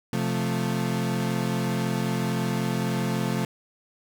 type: chord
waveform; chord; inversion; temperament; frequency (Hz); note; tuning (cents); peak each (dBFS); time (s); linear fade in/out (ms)
35% pulse; F major; second; equal; 130.81 / 174.61 / 220; C3 / F3 / A3; 0 / 0 / 0; -27; 0.13-3.45; 2
effects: none